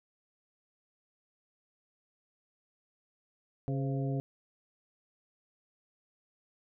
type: harmonic tone with a mistuned harmonic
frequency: 137.1 Hz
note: C#3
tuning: 19 cents flat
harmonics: 1 / 2 / 3 / 4 / 5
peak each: -31 / -37 / -41 / -43 / -45 dBFS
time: 3.68-4.2 s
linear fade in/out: 0 ms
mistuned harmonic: 4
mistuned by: -81 cents
effects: none